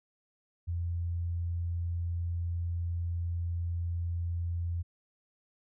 sine tone, 85.7 Hz, F2, 32 cents flat, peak -30 dBFS, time 0.67-4.83 s, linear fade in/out 20 ms, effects none

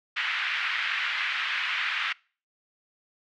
pink band-pass noise, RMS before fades -29 dBFS, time 0.16-2.13 s, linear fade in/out 10 ms, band 1500 to 3000 Hz, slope 24 dB/octave, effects noise-tail reverb RT60 0.4 s tail -25 dB re dry

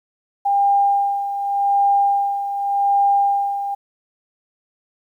sine tone with tremolo, 801 Hz, G5, 37 cents sharp, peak -12 dBFS, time 0.45-3.75 s, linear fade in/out 10 ms, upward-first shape sine, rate 0.86 Hz, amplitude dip 65%, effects 9-bit

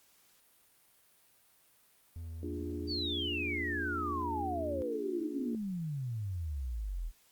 triangle tone with vibrato, 82.41 Hz, E2, in tune, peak -38 dBFS, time 2.16-4.82 s, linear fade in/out 0 ms, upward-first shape square, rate 4 Hz, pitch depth 13 cents each way
sine chord, Bb dominant seventh, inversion none, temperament equal, 233.1 / 293.7 / 349.2 / 415.3 Hz, Bb3 / D4 / F4 / Ab4, 0 / 0 / 0 / 0 cents, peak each -46 / -40 / -42 / -46 dBFS, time 2.43-5.55 s, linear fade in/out 2 ms
sine exponential sweep, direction down, 4699 to 37.76 Hz, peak -34 dBFS, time 2.87-7.12 s, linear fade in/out 50 ms
effects white hiss -66 dBFS RMS until 7.31 s + Opus 48 kbps

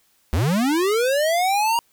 square linear sweep, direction up, 65.41 to 949 Hz, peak -18 dBFS, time 0.33-1.79 s, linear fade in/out 0 ms, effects white hiss -62 dBFS RMS until 1.92 s

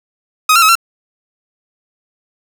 sawtooth tone with pitch steps, 1257 / 1364 / 1280 / 1357 Hz, D#6 / F6 / D#6 / E6, +17 / -41 / +49 / +50 cents, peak -3 dBFS, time 0.49-0.754 s, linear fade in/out 5 ms, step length 66 ms, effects none

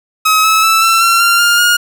sawtooth tone with pitch steps, 1276 / 1296.8 / 1317.9 / 1339.4 / 1361.3 / 1383.5 / 1406 / 1429 Hz, D#6 / E6 / E6 / E6 / F6 / F6 / F6 / F6, +43 / -29 / -1 / +27 / -45 / -17 / +11 / +39 cents, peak -4 dBFS, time 0.25-1.77 s, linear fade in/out 10 ms, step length 190 ms, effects none

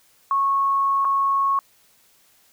sine tone with dropouts, 1100 Hz, C#6, 14 cents flat, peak -17 dBFS, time 0.31-1.59 s, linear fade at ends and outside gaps 1 ms, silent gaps 1.047-1.051 s, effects white hiss -58 dBFS RMS until 2.52 s

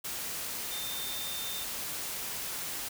sine tone in noise, 3610 Hz, A7, 44 cents sharp, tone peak -39 dBFS, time 0.71-1.64 s, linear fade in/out 10 ms, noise white, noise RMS -37 dBFS, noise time 0.04-2.89 s, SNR -5 dB, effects none

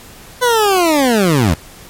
20% pulse linear sweep, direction down, 506 to 69.7 Hz, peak -5 dBFS, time 0.41-1.55 s, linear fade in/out 20 ms, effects pink hiss -38 dBFS RMS until 1.89 s + MP3 64 kbps

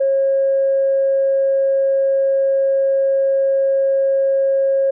sine tone, 543 Hz, C#5, 36 cents flat, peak -12 dBFS, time 0-4.91 s, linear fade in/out 10 ms, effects tanh soft clip ceiling -8 dBFS

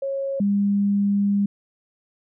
sine tone pair in turn, 547 / 201.4 Hz, C#5 / G3, -23 / +47 cents, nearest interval octave + perfect fourth, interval 1730 cents, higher first, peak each -23 / -17 dBFS, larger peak second, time 0.02-0.4 / 0.4-1.46 s, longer second, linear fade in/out 5 ms, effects none

